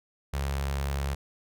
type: tone with notch filter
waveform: sawtooth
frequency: 69.3 Hz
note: C#2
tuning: in tune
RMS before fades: -30 dBFS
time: 0.33-1.15 s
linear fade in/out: 10 ms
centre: 280 Hz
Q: 0.93
effects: none

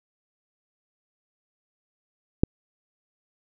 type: click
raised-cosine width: 3 ms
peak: -4 dBFS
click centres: 2.435 s
effects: none

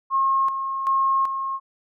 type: tone with tremolo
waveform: sine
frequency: 1078 Hz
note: C#6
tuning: 49 cents flat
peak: -17 dBFS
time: 0.1-1.6 s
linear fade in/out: 50 ms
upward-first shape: square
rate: 1.3 Hz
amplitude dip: 55%
effects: none

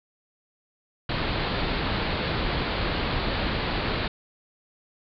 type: low-pass noise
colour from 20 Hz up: pink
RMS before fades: -27 dBFS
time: 1.09-4.08 s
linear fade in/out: 5 ms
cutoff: 4600 Hz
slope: 96 dB/octave
effects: none

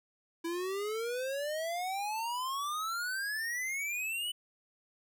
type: exponential sweep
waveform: square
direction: up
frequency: 329.6 to 3002 Hz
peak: -34 dBFS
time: 0.44-4.32 s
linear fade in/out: 10 ms
effects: none

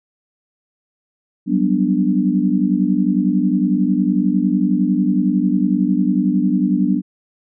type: chord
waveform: sine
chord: G major seventh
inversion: third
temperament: equal with one note detuned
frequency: 185 / 196 / 245.2 / 293.7 Hz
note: F#3 / G3 / B3 / D4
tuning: 0 / 0 / -12 / 0 cents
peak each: -19 dBFS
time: 1.46-7.02 s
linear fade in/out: 50 ms
effects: none

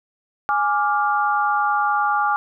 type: chord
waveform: sine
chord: D diminished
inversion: second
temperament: equal with one note detuned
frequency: 830.6 / 1174.7 / 1404.2 Hz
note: Ab5 / D6 / F6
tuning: 0 / 0 / +9 cents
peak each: -20 / -21 / -23 dBFS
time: 0.49-2.36 s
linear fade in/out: 0 ms
effects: none

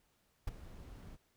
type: noise with ADSR envelope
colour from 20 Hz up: brown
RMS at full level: -34 dBFS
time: 0.47-1.17 s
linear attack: 9 ms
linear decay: 15 ms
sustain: -17 dB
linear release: 27 ms
effects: pink hiss -75 dBFS RMS until 1.36 s

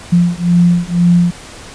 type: beating tone pair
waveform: sine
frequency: 173.3 / 175.3 Hz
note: F3 / F3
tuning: -13 / +7 cents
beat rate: 2 Hz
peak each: -11 dBFS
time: 0.12-1.31 s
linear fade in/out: 10 ms
effects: pink hiss -33 dBFS RMS until 1.74 s + resampled to 22050 Hz

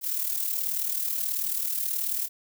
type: noise with amplitude modulation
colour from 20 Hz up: violet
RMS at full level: -26 dBFS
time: 0.01-2.29 s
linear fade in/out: 50 ms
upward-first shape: sine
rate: 38.5 Hz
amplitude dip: 60%
effects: none

